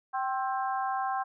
harmonic tone with a mistuned harmonic, 265.1 Hz, C4, 23 cents sharp, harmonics 3 / 4 / 5 / 6, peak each -30 / -33 / -39 / -40 dBFS, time 0.13-1.24 s, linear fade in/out 20 ms, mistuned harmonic 3, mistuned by -38 cents, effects none

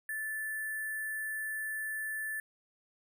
sine tone with sample-and-hold, 1750 Hz, A6, 10 cents flat, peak -34 dBFS, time 0.09-2.4 s, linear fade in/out 2 ms, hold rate 11025 Hz, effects none

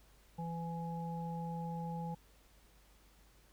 harmonic tone, 167.3 Hz, E3, 26 cents sharp, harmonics 1 / 3 / 5, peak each -39 / -49 / -44 dBFS, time 0.38-2.15 s, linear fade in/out 10 ms, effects added 50 Hz sine -64 dBFS peak until 3.52 s + pink hiss -67 dBFS RMS until 3.52 s

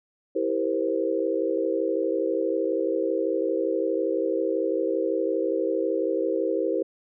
sine chord, C dominant seventh, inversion first, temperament just, 327 / 392.4 / 470.9 / 523.3 Hz, E4 / G4 / Bb4 / C5, -14 / +2 / +18 / 0 cents, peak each -28 dBFS, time 0.35-6.83 s, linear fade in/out 10 ms, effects none

